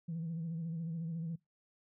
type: tone with vibrato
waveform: sine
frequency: 164.81 Hz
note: E3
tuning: in tune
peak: -35 dBFS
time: 0.08-1.36 s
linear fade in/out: 10 ms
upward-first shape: sine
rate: 14 Hz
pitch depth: 64 cents each way
effects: noise-tail reverb RT60 0.2 s tail -23 dB re dry + tanh soft clip ceiling -33 dBFS